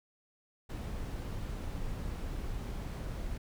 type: noise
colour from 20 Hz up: brown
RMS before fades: -38 dBFS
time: 0.69-3.38 s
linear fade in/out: 10 ms
effects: none